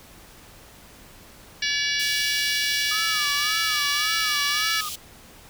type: harmonic tone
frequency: 572 Hz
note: D5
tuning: 46 cents flat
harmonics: 3 / 4 / 5 / 6 / 7 / 8 / 9 / 10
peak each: -28 / -29 / -30 / -31 / -31 / -32 / -33 / -33 dBFS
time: 1.62-4.81 s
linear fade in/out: 5 ms
type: high-pass noise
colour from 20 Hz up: pink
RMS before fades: -33 dBFS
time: 1.99-4.96 s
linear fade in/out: 10 ms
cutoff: 2700 Hz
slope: 48 dB/octave
type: tone with vibrato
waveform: sine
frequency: 1231 Hz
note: D#6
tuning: 19 cents flat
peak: -30 dBFS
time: 2.91-4.89 s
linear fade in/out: 5 ms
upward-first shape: sine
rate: 1.8 Hz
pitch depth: 120 cents each way
effects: pink hiss -48 dBFS RMS until 5.49 s